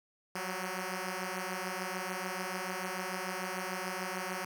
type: beating tone pair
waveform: 5% pulse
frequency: 182.2 / 189 Hz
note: F#3 / F#3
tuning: -26 / +37 cents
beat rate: 6.8 Hz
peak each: -27 / -27 dBFS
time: 0.35-4.45 s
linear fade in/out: 5 ms
effects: none